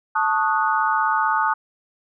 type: chord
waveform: sine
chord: D# half-diminished seventh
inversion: second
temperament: equal with one note detuned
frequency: 880 / 1108.7 / 1244.5 / 1471.5 Hz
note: A5 / C#6 / D#6 / F#6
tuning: 0 / 0 / 0 / -10 cents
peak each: -21 / -26 / -22 / -24 dBFS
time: 0.15-1.54 s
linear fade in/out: 10 ms
effects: none